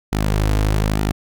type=tone with flanger; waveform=sawtooth; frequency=52.1 Hz; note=G#1; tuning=6 cents sharp; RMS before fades=-18 dBFS; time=0.12-1.12 s; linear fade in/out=10 ms; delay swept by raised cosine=1.8 to 5.3 ms; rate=1.1 Hz; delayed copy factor=-0.5; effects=none